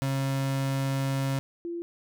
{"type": "tone pair in turn", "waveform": ["35% pulse", "sine"], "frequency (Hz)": [135.7, 341.9], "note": ["C#3", "F4"], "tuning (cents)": [-36, -37], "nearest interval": "octave + major third", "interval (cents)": 1599, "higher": "second", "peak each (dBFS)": [-24, -31], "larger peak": "first", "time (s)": [[0.02, 1.39], [1.65, 1.82]], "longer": "first", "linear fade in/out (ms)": 0, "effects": []}